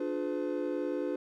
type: chord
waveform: triangle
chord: D diminished seventh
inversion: none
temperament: just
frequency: 293.7 / 352.4 / 422.9 / 507.5 Hz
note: D4 / F4 / Ab4 / Cb5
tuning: 0 / +16 / +31 / +47 cents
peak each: -33 / -34 / -37 / -34 dBFS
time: 0-1.16 s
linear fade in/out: 5 ms
effects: none